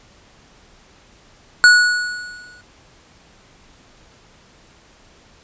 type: tone with exponential decay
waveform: square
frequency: 1464 Hz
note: F#6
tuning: 19 cents flat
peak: -5 dBFS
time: 1.64-2.61 s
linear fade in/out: 0 ms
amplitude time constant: 210 ms
effects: pink hiss -50 dBFS RMS until 5.43 s + resampled to 16000 Hz